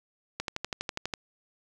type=click train; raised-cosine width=0.2 ms; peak=-14 dBFS; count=10; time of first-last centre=0.4-1.138 s; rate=12.2 Hz; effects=none